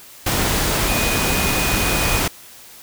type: tone in noise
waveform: sine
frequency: 2480 Hz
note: D#7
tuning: 6 cents flat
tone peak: -25 dBFS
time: 0.88-2.2 s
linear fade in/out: 5 ms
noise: pink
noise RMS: -19 dBFS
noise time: 0.26-2.28 s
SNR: -9 dB
effects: white hiss -42 dBFS RMS until 2.82 s